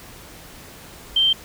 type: tone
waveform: sine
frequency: 3136 Hz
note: G7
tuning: in tune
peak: -14 dBFS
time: 1.16-1.33 s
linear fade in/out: 5 ms
effects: pink hiss -42 dBFS RMS until 1.44 s